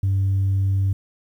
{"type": "tone", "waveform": "sine", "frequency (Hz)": 97, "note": "G2", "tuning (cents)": -18, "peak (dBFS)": -15, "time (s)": [0.03, 0.93], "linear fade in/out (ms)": 5, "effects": ["tanh soft clip ceiling -15 dBFS", "9-bit"]}